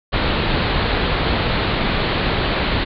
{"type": "low-pass noise", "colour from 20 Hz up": "pink", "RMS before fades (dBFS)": -19, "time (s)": [0.12, 2.85], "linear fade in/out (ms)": 20, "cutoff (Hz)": 4400, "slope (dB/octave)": 96, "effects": []}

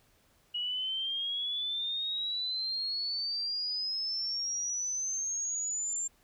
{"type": "exponential sweep", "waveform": "sine", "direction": "up", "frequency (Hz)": [2900, 7360], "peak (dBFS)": -31, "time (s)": [0.54, 6.08], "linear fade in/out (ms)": 10, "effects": ["pink hiss -67 dBFS RMS until 6.23 s"]}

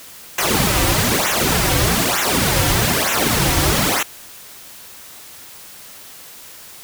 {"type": "noise with flanger", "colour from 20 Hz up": "pink", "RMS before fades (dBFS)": -17, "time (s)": [0.38, 4.03], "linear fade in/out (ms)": 5, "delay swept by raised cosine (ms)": [0.21, 4.81], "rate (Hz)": 1.1, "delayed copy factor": -0.95, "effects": ["white hiss -39 dBFS RMS until 6.83 s"]}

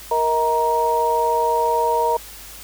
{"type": "tone cluster", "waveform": "sine", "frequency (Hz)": [468.4, 637, 939], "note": ["A#4", "D#5", "A#5"], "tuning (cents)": [8, 41, 12], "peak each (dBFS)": [-21, -24, -18], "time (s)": [0.11, 2.17], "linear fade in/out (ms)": 5, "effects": ["added 51 Hz sine -44 dBFS peak until 2.63 s", "white hiss -39 dBFS RMS until 2.63 s"]}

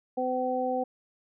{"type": "harmonic tone", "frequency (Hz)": 254.5, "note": "C4", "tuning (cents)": -48, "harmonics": [1, 2, 3], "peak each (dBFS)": [-33, -29, -30], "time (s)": [0.17, 0.84], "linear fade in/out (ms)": 10, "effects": []}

